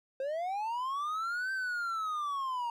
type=linear two-way sweep; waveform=triangle; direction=up then down; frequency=520 to 1565 to 929 Hz; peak=-30 dBFS; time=0.2-2.7 s; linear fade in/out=2 ms; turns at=1.52 s; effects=none